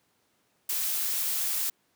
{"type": "noise", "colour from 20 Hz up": "blue", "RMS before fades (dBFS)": -29, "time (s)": [0.69, 1.7], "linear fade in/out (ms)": 5, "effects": ["pink hiss -70 dBFS RMS until 1.95 s", "high-pass 150 Hz 12 dB/octave"]}